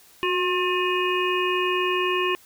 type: harmonic tone with a mistuned harmonic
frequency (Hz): 357.9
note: F4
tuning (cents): +42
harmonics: 1 / 3 / 5 / 7 / 8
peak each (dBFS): -24 / -26 / -32 / -28 / -30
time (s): 0.23-2.35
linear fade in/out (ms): 0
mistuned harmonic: 1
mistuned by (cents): +36
effects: white hiss -53 dBFS RMS until 2.45 s